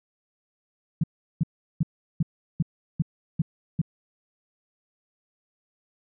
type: tone bursts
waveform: sine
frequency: 160 Hz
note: D#3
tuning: 49 cents sharp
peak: -18 dBFS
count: 8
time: 1.01-3.816 s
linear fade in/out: 5 ms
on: 27 ms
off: 370 ms
effects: none